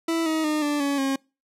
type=tone with pitch steps; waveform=40% pulse; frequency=329.6 / 316.9 / 304.7 / 293 / 281.7 / 270.8 Hz; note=E4 / D#4 / D#4 / D4 / C#4 / C#4; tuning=0 / +32 / -36 / -4 / +28 / -40 cents; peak=-21 dBFS; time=0.08-1.16 s; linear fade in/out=5 ms; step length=180 ms; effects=noise-tail reverb RT60 0.3 s tail -26 dB re dry + low-pass 12000 Hz 12 dB/octave